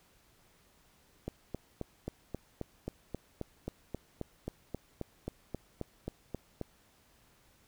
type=click train; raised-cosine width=2 ms; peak=-23 dBFS; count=21; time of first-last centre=1.28-6.613 s; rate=3.75 Hz; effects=pink hiss -66 dBFS RMS until 7.67 s